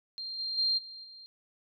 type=tone with level steps; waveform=sine; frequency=4186 Hz; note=C8; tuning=in tune; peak=-36 / -32 / -25 / -43 / -47 dBFS; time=0.18-1.26 s; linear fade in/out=0 ms; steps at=0.38 / 0.57 / 0.77 / 1.03 s; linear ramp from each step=20 ms; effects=none